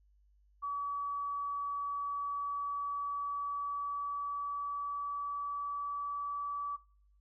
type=tone with pitch glide; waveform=sine; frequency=1141 to 1150.3 Hz; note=C#6 to D6; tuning=+50 to -36 cents; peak=-34 dBFS; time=0.62-6.77 s; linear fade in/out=20 ms; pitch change=+14 cents; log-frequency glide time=1.82-6.55 s; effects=noise-tail reverb RT60 0.7 s tail -26 dB re dry + added 50 Hz sine -64 dBFS peak until 7.2 s